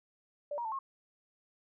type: tone with pitch steps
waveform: sine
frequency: 583 / 947 / 884 / 1081 Hz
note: D5 / A#5 / A5 / C#6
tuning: -13 / +27 / +8 / -44 cents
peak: -34 dBFS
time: 0.51-0.79 s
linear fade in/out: 5 ms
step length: 70 ms
effects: none